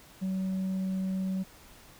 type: tone with tanh clipping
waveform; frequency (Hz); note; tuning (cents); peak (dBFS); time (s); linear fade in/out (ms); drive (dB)
sine; 189; F#3; +37; -29; 0.21-1.44; 20; 2
effects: pink hiss -54 dBFS RMS until 1.99 s